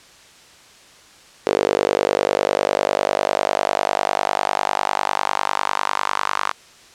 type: tone with high-pass filter sweep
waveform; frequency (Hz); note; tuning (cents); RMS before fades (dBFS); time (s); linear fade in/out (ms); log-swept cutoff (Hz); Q
sawtooth; 49.97; G1; +34; -21; 1.46-6.52; 10; 440 to 1100; 3.2
effects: white hiss -47 dBFS RMS until 6.94 s + low-pass 7000 Hz 12 dB/octave